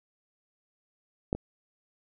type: clicks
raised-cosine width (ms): 2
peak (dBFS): -13 / -23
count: 2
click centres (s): 1.329 / 1.35
effects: none